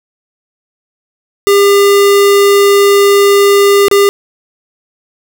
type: tone with dropouts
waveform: square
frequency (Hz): 401.6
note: G4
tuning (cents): +42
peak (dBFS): -5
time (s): 1.47-4.09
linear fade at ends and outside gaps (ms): 0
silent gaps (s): 3.883-3.913
effects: none